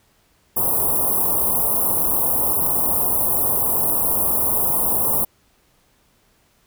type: band-stop noise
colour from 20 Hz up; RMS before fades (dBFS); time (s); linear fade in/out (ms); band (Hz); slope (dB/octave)
white; -19; 0.56-5.25; 10; 1100 to 10000; 48
effects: pink hiss -60 dBFS RMS until 6.66 s